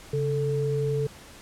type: tone pair together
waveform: sine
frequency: 138.49 / 440 Hz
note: C#3 / A4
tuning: -1 / 0 cents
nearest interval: octave + minor sixth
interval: 2001 cents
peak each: -26 dBFS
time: 0.13-1.07 s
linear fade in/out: 5 ms
effects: pink hiss -47 dBFS RMS until 1.41 s + low-pass 11000 Hz 12 dB/octave